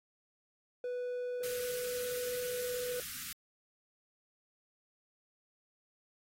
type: tone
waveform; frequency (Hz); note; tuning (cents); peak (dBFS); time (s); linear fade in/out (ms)
triangle; 493.9; B4; 0; -33; 0.84-3; 2
type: band-stop noise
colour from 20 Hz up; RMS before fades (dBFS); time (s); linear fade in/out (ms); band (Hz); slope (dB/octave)
white; -43; 1.43-3.33; 5; 280 to 1200; 96
effects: AAC 48 kbps